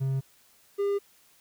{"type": "tone pair in turn", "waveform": "triangle", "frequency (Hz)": [134.2, 402.1], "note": ["C3", "G4"], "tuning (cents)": [44, 44], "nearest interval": "octave + perfect fifth", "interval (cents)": 1900, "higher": "second", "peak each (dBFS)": [-23, -22], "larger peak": "second", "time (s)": [[0, 0.21], [0.78, 0.99]], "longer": "neither", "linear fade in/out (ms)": 20, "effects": ["white hiss -61 dBFS RMS until 1.4 s"]}